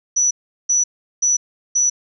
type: tone bursts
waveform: sine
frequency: 5920 Hz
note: F#8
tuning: in tune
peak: -13 dBFS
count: 4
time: 0.16-1.9 s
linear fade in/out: 10 ms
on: 150 ms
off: 380 ms
effects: none